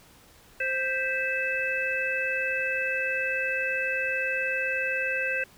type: harmonic tone with a mistuned harmonic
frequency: 523.3 Hz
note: C5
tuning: in tune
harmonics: 1 / 3 / 4 / 5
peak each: -33 / -29 / -36 / -29 dBFS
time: 0.6-5.44 s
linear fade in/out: 5 ms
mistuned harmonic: 4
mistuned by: -94 cents
effects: pink hiss -55 dBFS RMS until 5.57 s